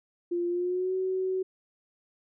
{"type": "tone with pitch glide", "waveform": "sine", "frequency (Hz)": [347.9, 375], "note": ["F4", "F#4"], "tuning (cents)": [-7, 23], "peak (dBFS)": -26, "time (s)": [0.31, 1.43], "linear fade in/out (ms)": 10, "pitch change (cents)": 130, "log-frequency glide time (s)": [0.48, 0.94], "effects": []}